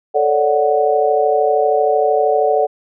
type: chord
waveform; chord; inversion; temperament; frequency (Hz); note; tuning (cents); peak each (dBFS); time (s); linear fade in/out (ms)
sine; D major seventh; second; equal; 440 / 554.4 / 587.3 / 740; A4 / C#5 / D5 / F#5; 0 / 0 / 0 / 0; -16 / -22 / -17 / -16; 0.14-2.67; 20
effects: none